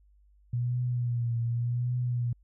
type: tone with vibrato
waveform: sine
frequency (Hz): 120.3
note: B2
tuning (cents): -45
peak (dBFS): -26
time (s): 0.53-2.33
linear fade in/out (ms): 5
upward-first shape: triangle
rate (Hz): 0.87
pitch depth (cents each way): 58
effects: added 50 Hz sine -58 dBFS peak until 2.43 s